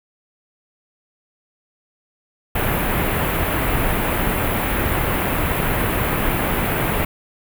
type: band-stop noise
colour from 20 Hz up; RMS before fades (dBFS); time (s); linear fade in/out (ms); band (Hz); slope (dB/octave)
pink; -20; 2.55-7.05; 5; 2700 to 12000; 24
effects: none